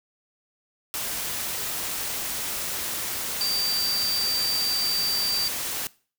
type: tone in noise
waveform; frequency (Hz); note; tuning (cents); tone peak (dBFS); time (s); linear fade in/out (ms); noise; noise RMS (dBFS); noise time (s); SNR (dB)
sine; 4661; D8; -14; -23; 3.41-5.48; 0; white; -30; 0.94-5.87; +4
effects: noise-tail reverb RT60 0.4 s tail -21 dB re dry